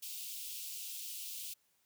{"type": "high-pass noise", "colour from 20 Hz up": "white", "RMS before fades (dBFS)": -44, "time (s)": [0.02, 1.54], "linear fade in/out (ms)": 10, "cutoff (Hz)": 2600, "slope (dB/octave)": 48, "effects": ["white hiss -75 dBFS RMS until 1.85 s"]}